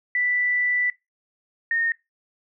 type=tone pair in turn; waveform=sine; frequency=1975.5 / 1840.2 Hz; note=B6 / A#6; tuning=0 / -23 cents; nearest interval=minor second; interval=123 cents; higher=first; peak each=-20 dBFS; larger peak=neither; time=0.15-0.9 / 1.71-1.92 s; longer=first; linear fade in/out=2 ms; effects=noise-tail reverb RT60 0.2 s tail -20 dB re dry